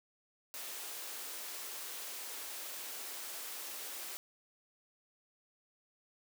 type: high-pass noise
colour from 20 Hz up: white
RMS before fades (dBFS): -44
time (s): 0.54-4.17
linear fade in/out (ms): 0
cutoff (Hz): 300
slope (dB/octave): 24
effects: none